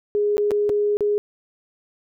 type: tone with dropouts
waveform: sine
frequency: 414.2 Hz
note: G#4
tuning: 5 cents flat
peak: -17 dBFS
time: 0.15-1.18 s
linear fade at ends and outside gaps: 0 ms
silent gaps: 0.37-0.38 / 0.508-0.516 / 0.693-0.698 / 0.97-1.007 s
effects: none